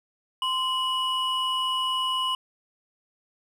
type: tone pair together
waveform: triangle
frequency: 1037 / 2933 Hz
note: C6 / F#7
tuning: -16 / -16 cents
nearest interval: octave + tritone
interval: 1800 cents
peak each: -25 dBFS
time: 0.42-2.35 s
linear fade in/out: 2 ms
effects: none